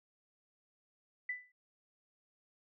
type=tone with exponential decay; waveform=sine; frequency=1990 Hz; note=B6; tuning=13 cents sharp; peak=-33 dBFS; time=1.29-1.52 s; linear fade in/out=5 ms; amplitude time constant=48 ms; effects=noise-tail reverb RT60 0.1 s tail -21 dB re dry